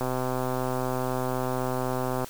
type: click train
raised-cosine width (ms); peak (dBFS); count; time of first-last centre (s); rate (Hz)
1; -15; 287; 0.01-2.244; 128
effects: white hiss -45 dBFS RMS until 2.29 s